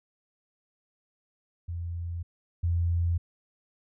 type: tone pair in turn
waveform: sine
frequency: 85.5 / 85.5 Hz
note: F2 / F2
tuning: -36 / -36 cents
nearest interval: unison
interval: 0 cents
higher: neither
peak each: -31 / -23 dBFS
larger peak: second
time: 1.68-2.23 / 2.63-3.18 s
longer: neither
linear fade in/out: 10 ms
effects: none